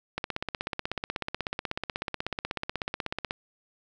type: click train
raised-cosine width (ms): 0.3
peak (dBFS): -14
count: 52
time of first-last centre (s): 0.18-3.309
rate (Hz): 16.3
effects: none